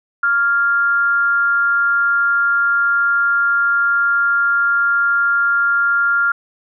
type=tone with amplitude modulation; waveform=sine; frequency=1396.9 Hz; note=F6; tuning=in tune; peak=-10 dBFS; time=0.23-6.32 s; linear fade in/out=5 ms; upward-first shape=sine; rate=259 Hz; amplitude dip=50%; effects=none